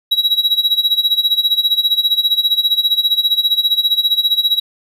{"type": "tone with tremolo", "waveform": "triangle", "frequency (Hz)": 3875, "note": "B7", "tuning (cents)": -34, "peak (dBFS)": -7, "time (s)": [0.11, 4.6], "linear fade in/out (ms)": 10, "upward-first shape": "sine", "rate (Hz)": 15, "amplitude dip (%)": 85, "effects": []}